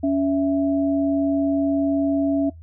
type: tone pair together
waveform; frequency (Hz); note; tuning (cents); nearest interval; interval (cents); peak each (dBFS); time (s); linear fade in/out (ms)
sine; 280.7 / 659.3; C#4 / E5; +22 / 0; octave + minor third; 1478; -18 / -24; 0.03-2.5; 10
effects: noise-tail reverb RT60 0.2 s tail -25 dB re dry + added 82 Hz sine -39 dBFS peak until 2.62 s